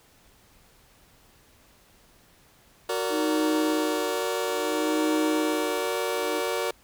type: chord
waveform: sawtooth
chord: Gb augmented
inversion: none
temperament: just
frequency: 370 / 462.5 / 578.1 Hz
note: Gb4 / Bb4 / D5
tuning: 0 / -14 / -27 cents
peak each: -27 / -25 / -27 dBFS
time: 2.89-6.71 s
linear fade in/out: 5 ms
type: tone with tremolo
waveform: triangle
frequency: 311.1 Hz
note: D#4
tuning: in tune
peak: -21 dBFS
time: 3.09-6.42 s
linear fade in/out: 50 ms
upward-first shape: sine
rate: 0.6 Hz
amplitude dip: 100%
effects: pink hiss -58 dBFS RMS until 6.83 s